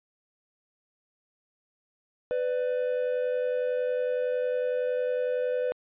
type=tone pair together; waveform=triangle; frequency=500.1 / 591 Hz; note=B4 / D5; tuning=+22 / +11 cents; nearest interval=minor third; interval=289 cents; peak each=-24 / -31 dBFS; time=2.31-5.72 s; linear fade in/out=0 ms; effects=resampled to 8000 Hz